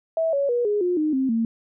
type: tone with pitch steps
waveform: sine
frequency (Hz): 651 / 560.2 / 482.1 / 414.9 / 357 / 307.2 / 264.4 / 227.5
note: E5 / C#5 / B4 / G#4 / F4 / D#4 / C4 / A#3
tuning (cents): -22 / +18 / -42 / -2 / +38 / -22 / +18 / -42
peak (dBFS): -19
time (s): 0.17-1.45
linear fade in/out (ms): 2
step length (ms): 160
effects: none